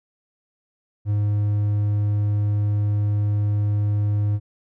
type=tone; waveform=triangle; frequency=103.6 Hz; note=G#2; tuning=4 cents flat; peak=-16 dBFS; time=1.05-4.4 s; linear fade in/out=50 ms; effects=none